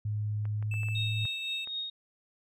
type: tone with pitch glide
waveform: sine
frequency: 105.4 to 108.24 Hz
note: G#2 to A2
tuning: +26 to -28 cents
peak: -29 dBFS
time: 0.05-1.26 s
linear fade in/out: 5 ms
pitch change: +46 cents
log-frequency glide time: 0.53-1 s
type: clicks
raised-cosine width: 0.5 ms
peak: -34 dBFS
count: 7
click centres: 0.454 / 0.626 / 0.74 / 0.833 / 0.886 / 1.253 / 1.674 s
type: tone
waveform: triangle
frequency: 2637 Hz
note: E7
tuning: in tune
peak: -35 dBFS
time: 0.71-1.65 s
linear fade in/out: 5 ms
type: tone with tremolo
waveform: sine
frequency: 3729 Hz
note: A#7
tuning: in tune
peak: -31 dBFS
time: 0.95-1.9 s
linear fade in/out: 5 ms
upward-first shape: triangle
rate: 3.9 Hz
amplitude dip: 60%
effects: none